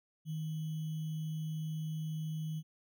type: tone with sample-and-hold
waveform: sine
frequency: 157 Hz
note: D#3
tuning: 16 cents sharp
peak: -35 dBFS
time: 0.25-2.63 s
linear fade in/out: 50 ms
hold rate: 3150 Hz
effects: none